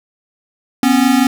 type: tone pair together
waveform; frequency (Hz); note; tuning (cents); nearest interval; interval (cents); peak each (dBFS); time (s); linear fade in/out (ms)
square; 246.9 / 272.4; B3 / C#4; 0 / -30; major second; 170; -13; 0.83-1.27; 2
effects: none